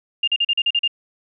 sine tone bursts, 2809 Hz, F7, 9 cents sharp, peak -15 dBFS, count 8, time 0.23-0.878 s, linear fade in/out 5 ms, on 46 ms, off 40 ms, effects none

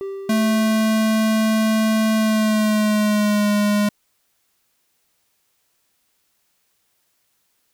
triangle tone with exponential decay, 391.2 Hz, G4, 4 cents flat, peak -22 dBFS, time 0.01-1.67 s, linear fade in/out 0 ms, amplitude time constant 360 ms
square tone with pitch glide, 219.2 to 206.9 Hz, A3 to G#3, -6 to -6 cents, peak -16 dBFS, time 0.29-3.89 s, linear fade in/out 5 ms, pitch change -100 cents, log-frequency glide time 2.15-3.49 s
effects white hiss -67 dBFS RMS until 7.73 s

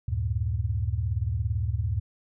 sine tone cluster, 74.4 / 95.4 / 112.8 Hz, D2 / G2 / A2, +23 / -47 / +44 cents, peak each -29 dBFS, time 0.08-2 s, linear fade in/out 5 ms, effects none

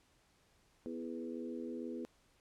harmonic tone with a mistuned harmonic, 82.41 Hz, E2, in tune, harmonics 3 / 4 / 5 / 6, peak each -43 / -45 / -47 / -49 dBFS, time 0.86-2.05 s, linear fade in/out 0 ms, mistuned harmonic 5, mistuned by +17 cents, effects pink hiss -71 dBFS RMS until 2.4 s + low-pass 10000 Hz 12 dB/octave

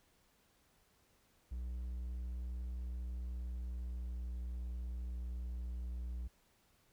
triangle tone with pitch glide, 61.2 to 60.67 Hz, B1 to B1, -15 to -30 cents, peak -37 dBFS, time 1.51-6.28 s, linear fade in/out 10 ms, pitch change -15 cents, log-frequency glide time 3-4.27 s, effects pink hiss -72 dBFS RMS until 6.92 s

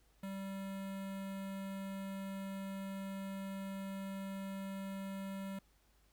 square tone with notch filter, 194.4 Hz, G3, 14 cents flat, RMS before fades -43 dBFS, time 0.23-5.59 s, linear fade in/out 5 ms, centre 5400 Hz, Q 1.4, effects added 51 Hz sine -70 dBFS peak until 6.12 s + pink hiss -73 dBFS RMS until 6.12 s

